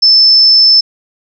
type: tone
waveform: sine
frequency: 5274 Hz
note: E8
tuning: in tune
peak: -3 dBFS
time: 0.02-0.81 s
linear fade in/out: 10 ms
effects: none